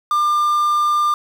triangle tone with quantisation, 1197 Hz, D6, 33 cents sharp, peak -12 dBFS, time 0.11-1.14 s, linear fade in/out 2 ms, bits 6, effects none

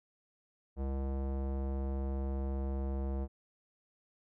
square tone with low-pass filter, 67.4 Hz, C#2, 48 cents flat, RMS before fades -35 dBFS, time 0.76-3.28 s, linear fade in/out 50 ms, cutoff 660 Hz, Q 1.2, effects none

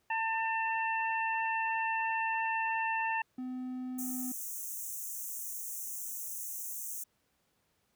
harmonic tone, 897 Hz, A5, 33 cents sharp, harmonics 1 / 2 / 3, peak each -32 / -35 / -37 dBFS, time 0.1-3.22 s, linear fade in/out 5 ms
triangle tone, 254.1 Hz, B3, 49 cents sharp, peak -34 dBFS, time 3.38-4.32 s, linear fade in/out 5 ms
white high-pass noise, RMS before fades -40 dBFS, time 3.98-7.04 s, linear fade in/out 10 ms, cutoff 5900 Hz, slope 96 dB/octave
effects pink hiss -75 dBFS RMS until 7.95 s + high-pass 60 Hz 12 dB/octave

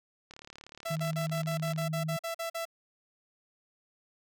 click train, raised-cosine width 0.2 ms, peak -30 dBFS, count 56, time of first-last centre 0.31-1.817 s, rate 36.5 Hz
sawtooth tone bursts, 666 Hz, E5, 18 cents sharp, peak -29 dBFS, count 12, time 0.85-2.654 s, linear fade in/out 10 ms, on 110 ms, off 44 ms
sine tone, 157.3 Hz, D#3, 19 cents sharp, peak -31 dBFS, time 0.9-2.17 s, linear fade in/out 10 ms
effects none

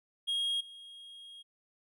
triangle tone with level steps, 3266 Hz, G#7, 30 cents flat, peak -28 / -46 dBFS, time 0.27-1.43 s, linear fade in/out 20 ms, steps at 0.6 s, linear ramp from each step 10 ms, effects none

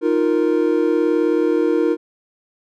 triangle chord, Eb suspended second, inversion none, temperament just, 311.1 / 350 / 466.7 Hz, Eb4 / F4 / Bb4, 0 / +4 / +2 cents, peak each -17 dBFS, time 0.01-1.97 s, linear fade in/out 50 ms, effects none

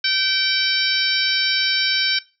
harmonic tone, 771 Hz, G5, 29 cents flat, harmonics 2 / 3 / 4 / 5 / 6 / 7, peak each -24 / -24 / -24 / -24 / -24 / -24 dBFS, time 0.04-2.19 s, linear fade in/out 5 ms, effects noise-tail reverb RT60 0.3 s tail -19 dB re dry

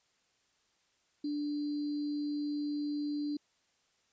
sine tone with sample-and-hold, 293.7 Hz, D4, in tune, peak -32 dBFS, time 1.24-3.37 s, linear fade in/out 5 ms, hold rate 4410 Hz, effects white hiss -73 dBFS RMS until 4.12 s + resampled to 16000 Hz

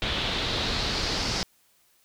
pink noise with low-pass filter sweep, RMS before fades -28 dBFS, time 0.02-1.43 s, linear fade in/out 0 ms, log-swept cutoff 3400 to 5200 Hz, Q 3.4, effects white hiss -64 dBFS RMS until 2.04 s

